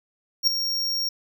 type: tone with ADSR envelope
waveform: square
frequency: 5560 Hz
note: F8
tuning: 9 cents flat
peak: -14 dBFS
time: 0.43-1.09 s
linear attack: 45 ms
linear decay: 3 ms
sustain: -10 dB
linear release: 6 ms
effects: none